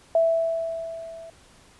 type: tone with level ramp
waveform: sine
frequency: 659.3 Hz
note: E5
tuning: in tune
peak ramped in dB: -15 to -39 dBFS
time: 0.15-1.3 s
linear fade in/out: 2 ms
effects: pink hiss -54 dBFS RMS until 1.79 s + resampled to 24000 Hz